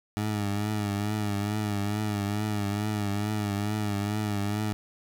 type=tone with vibrato; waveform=20% pulse; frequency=103.83 Hz; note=G#2; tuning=in tune; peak=-22 dBFS; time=0.17-4.73 s; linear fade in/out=0 ms; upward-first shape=triangle; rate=2.3 Hz; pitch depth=64 cents each way; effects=none

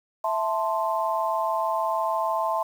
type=chord; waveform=sine; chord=A minor; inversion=second; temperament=equal; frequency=659.3 / 880 / 1046.5 Hz; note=E5 / A5 / C6; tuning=0 / 0 / 0 cents; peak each=-27 dBFS; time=0.24-2.63 s; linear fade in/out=5 ms; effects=8-bit

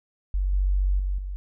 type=tone with level steps; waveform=sine; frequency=47.45 Hz; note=F#1; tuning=44 cents sharp; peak=-21 / -19 / -23 / -29 dBFS; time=0.34-1.36 s; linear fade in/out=0 ms; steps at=0.53 / 0.99 / 1.18 s; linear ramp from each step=5 ms; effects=none

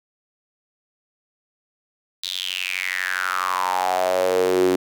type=tone with high-pass filter sweep; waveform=sawtooth; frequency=92.2 Hz; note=F#2; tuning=6 cents flat; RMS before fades=-22 dBFS; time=2.23-4.76 s; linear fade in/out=5 ms; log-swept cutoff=3900 to 320 Hz; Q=6.6; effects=none

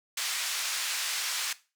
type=band-pass noise; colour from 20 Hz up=white; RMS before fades=-32 dBFS; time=0.17-1.53 s; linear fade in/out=5 ms; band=1300 to 6900 Hz; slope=12 dB/octave; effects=noise-tail reverb RT60 0.3 s tail -17 dB re dry

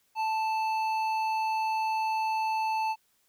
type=tone with hard clipping; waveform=sine; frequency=880 Hz; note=A5; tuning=in tune; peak=-28 dBFS; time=0.15-2.96 s; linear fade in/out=50 ms; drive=9 dB; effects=white hiss -70 dBFS RMS until 3.28 s

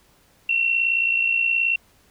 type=tone with amplitude modulation; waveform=sine; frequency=2721 Hz; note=F7; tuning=46 cents flat; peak=-15 dBFS; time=0.49-1.76 s; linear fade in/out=5 ms; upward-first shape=sine; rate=58.8 Hz; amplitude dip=60%; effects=pink hiss -58 dBFS RMS until 2.1 s

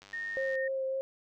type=click train; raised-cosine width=0.2 ms; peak=-35 dBFS; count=54; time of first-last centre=0.02-0.553 s; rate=99.4 Hz
type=tone; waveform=sine; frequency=1839 Hz; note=A#6; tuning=24 cents flat; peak=-34 dBFS; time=0.13-0.68 s; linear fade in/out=5 ms
type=tone with vibrato; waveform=sine; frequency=532 Hz; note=C5; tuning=29 cents sharp; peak=-30 dBFS; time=0.37-1.01 s; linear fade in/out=0 ms; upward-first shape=triangle; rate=3.6 Hz; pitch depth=15 cents each way
effects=none

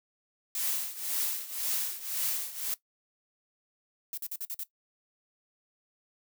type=noise with tremolo; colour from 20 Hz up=blue; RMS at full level=-29 dBFS; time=0.55-2.74 s; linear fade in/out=2 ms; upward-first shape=triangle; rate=1.9 Hz; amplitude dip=85%
type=noise bursts; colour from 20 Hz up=violet; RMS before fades=-36 dBFS; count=6; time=4.13-4.635 s; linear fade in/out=2 ms; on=45 ms; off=47 ms
effects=noise-tail reverb RT60 0.1 s tail -17 dB re dry

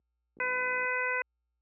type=click train; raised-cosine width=3 ms; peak=-36 dBFS; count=29; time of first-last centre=0.37-0.847 s; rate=58.7 Hz
type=harmonic tone; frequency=503 Hz; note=B4; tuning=32 cents sharp; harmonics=1 / 2 / 3 / 4 / 5; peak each=-36 / -36 / -33 / -33 / -36 dBFS; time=0.4-1.22 s; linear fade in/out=2 ms
effects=added 60 Hz sine -51 dBFS peak until 1.61 s + high-pass 300 Hz 12 dB/octave

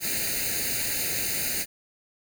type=noise with comb filter; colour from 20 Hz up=white; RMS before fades=-28 dBFS; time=0-1.66 s; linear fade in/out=50 ms; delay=0.45 ms; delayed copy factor=+0.9; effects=none

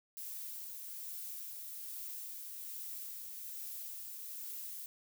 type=noise with tremolo; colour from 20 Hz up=violet; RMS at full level=-44 dBFS; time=0.17-4.86 s; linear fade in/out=0 ms; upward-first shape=sine; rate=1.2 Hz; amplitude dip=25%; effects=none

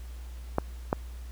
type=clicks; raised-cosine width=1 ms; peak=-10 dBFS; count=2; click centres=0.584 / 0.929 s; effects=added 60 Hz sine -38 dBFS peak until 1.31 s + pink hiss -55 dBFS RMS until 1.31 s

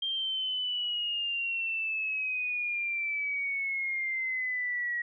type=exponential sweep; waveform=sine; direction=down; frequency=3190 to 1906 Hz; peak=-29 dBFS; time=0.02-5.02 s; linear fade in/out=5 ms; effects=none

